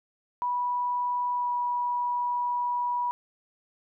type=tone with pitch glide; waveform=sine; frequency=980 to 973.2 Hz; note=B5 to B5; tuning=-14 to -26 cents; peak=-25 dBFS; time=0.42-3.11 s; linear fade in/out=0 ms; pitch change=-12 cents; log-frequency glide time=1.34-1.5 s; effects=none